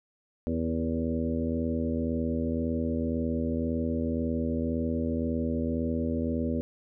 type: harmonic tone with a mistuned harmonic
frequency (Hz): 81.9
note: E2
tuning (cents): -11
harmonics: 1 / 2 / 3 / 4 / 5 / 6 / 7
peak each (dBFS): -33 / -37 / -29 / -37 / -39 / -37 / -38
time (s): 0.47-6.61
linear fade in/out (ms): 0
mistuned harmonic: 6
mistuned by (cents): -24
effects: none